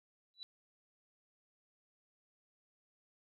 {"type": "tone with exponential growth", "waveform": "sine", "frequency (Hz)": 3951, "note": "B7", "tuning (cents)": 0, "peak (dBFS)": -40, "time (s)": [0.34, 0.43], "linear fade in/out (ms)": 0, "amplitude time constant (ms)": 19, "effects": []}